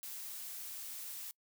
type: noise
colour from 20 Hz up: blue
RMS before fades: -45 dBFS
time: 0.03-1.31 s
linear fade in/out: 0 ms
effects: noise-tail reverb RT60 0.1 s tail -26 dB re dry